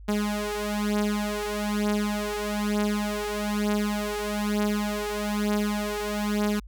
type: beating tone pair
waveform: sawtooth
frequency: 207.7 / 208.8 Hz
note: G#3 / G#3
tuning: 0 / +10 cents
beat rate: 1.1 Hz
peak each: -24 / -24 dBFS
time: 0.08-6.6 s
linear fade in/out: 10 ms
effects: added 50 Hz sine -41 dBFS peak until 6.67 s